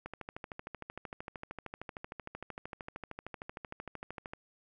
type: click train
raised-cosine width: 0.5 ms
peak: -26 dBFS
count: 57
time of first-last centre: 0.06-4.335 s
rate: 13.1 Hz
effects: none